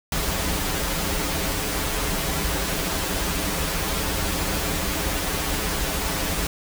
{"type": "noise with comb filter", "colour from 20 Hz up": "pink", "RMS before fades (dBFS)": -25, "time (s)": [0.12, 6.47], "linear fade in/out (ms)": 2, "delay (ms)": 8.4, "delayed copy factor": -0.85, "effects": []}